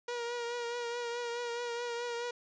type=tone with vibrato; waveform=sawtooth; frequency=476.5 Hz; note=A#4; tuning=38 cents sharp; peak=-31 dBFS; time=0.08-2.31 s; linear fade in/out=5 ms; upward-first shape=triangle; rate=4.7 Hz; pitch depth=37 cents each way; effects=resampled to 16000 Hz + 10-bit